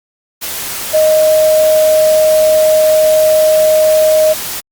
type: tone in noise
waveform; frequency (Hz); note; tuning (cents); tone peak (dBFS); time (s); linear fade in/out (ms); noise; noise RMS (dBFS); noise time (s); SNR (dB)
sine; 622.3; D#5; 0; -6; 0.93-4.34; 20; white; -21; 0.41-4.61; +12
effects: Opus 48 kbps